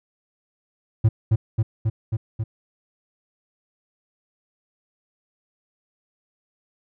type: tone with echo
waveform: triangle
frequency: 110.2 Hz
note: A2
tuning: 3 cents sharp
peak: -10 dBFS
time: 1.04-1.09 s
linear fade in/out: 10 ms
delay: 270 ms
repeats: 5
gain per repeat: -2 dB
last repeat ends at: 2.44 s
effects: none